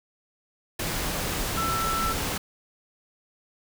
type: tone in noise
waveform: sine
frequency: 1332 Hz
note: E6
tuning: 18 cents sharp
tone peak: -26 dBFS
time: 1.57-2.13 s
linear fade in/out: 5 ms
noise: pink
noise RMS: -29 dBFS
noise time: 0.79-2.38 s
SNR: 0 dB
effects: none